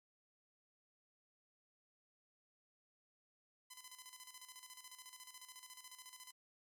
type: tone with tremolo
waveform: 5% pulse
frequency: 1014 Hz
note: B5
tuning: 45 cents sharp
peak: -40 dBFS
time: 3.7-6.32 s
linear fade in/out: 10 ms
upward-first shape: square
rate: 14 Hz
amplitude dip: 65%
effects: none